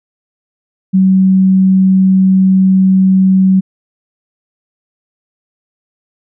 sine tone, 189.3 Hz, F#3, 40 cents sharp, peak -5 dBFS, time 0.93-3.61 s, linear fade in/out 20 ms, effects none

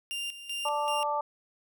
40% pulse tone with tremolo, 2794 Hz, F7, in tune, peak -31 dBFS, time 0.11-1.03 s, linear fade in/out 0 ms, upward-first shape square, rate 2.6 Hz, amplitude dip 70%
harmonic tone, 293.7 Hz, D4, in tune, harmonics 2 / 3 / 4, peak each -33 / -29 / -33 dBFS, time 0.65-1.21 s, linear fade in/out 5 ms
effects none

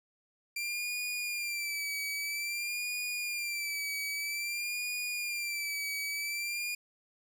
sawtooth tone with vibrato, 2362 Hz, D7, 9 cents sharp, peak -30 dBFS, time 0.56-6.75 s, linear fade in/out 5 ms, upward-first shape sine, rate 0.51 Hz, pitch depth 64 cents each way, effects none

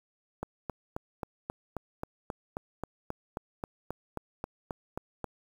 click train, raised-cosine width 1 ms, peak -20 dBFS, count 19, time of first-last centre 0.43-5.243 s, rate 3.74 Hz, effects 8-bit

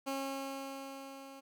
15% pulse tone with level ramp, 272 Hz, C#4, 33 cents flat, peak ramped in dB -28 to -43 dBFS, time 0.06-1.41 s, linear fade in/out 20 ms, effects none

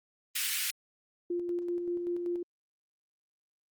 pink high-pass noise, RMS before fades -31 dBFS, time 0.35-0.71 s, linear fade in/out 10 ms, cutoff 2000 Hz, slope 24 dB/octave
sine tone with tremolo, 349.2 Hz, F4, in tune, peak -29 dBFS, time 1.3-2.43 s, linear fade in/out 5 ms, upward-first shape square, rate 5.2 Hz, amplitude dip 35%
effects Opus 24 kbps

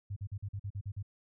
sine tone bursts, 100 Hz, G2, 35 cents sharp, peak -35 dBFS, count 9, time 0.1-1.028 s, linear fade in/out 10 ms, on 64 ms, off 44 ms, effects none

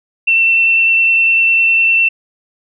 sine tone with vibrato, 2691 Hz, E7, 35 cents sharp, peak -8 dBFS, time 0.27-2.09 s, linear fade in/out 10 ms, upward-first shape triangle, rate 9.9 Hz, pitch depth 13 cents each way, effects none

